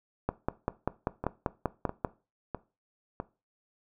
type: two click trains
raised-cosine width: 1 ms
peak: -19 / -13 dBFS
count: 4 / 10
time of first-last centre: 1.24-3.201 / 0.29-2.048 s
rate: 1.53 / 5.12 Hz
effects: noise-tail reverb RT60 0.3 s tail -18 dB re dry